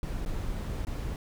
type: noise with dropouts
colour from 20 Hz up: brown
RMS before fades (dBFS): -33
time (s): 0.03-1.16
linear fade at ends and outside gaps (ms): 1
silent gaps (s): 0.251-0.26 / 0.85-0.869
effects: none